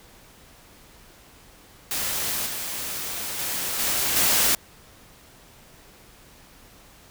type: noise with level steps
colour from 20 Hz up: white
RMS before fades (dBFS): -27 / -31 / -28 / -24 / -20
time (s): 1.91-4.55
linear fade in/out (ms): 2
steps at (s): 2.46 / 3.39 / 3.79 / 4.16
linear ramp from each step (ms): 5
effects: pink hiss -51 dBFS RMS until 7.1 s